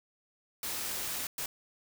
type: noise bursts at uneven times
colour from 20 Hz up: white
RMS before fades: -36 dBFS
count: 2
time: 0.63-1.27 / 1.38-1.46 s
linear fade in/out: 2 ms
effects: none